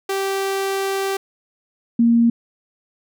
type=tone pair in turn; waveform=sawtooth / sine; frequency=389.7 / 233.3 Hz; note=G4 / A#3; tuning=-10 / +2 cents; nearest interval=major sixth; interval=888 cents; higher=first; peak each=-16 / -11 dBFS; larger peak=second; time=0.09-1.17 / 1.99-2.3 s; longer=first; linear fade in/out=5 ms; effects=none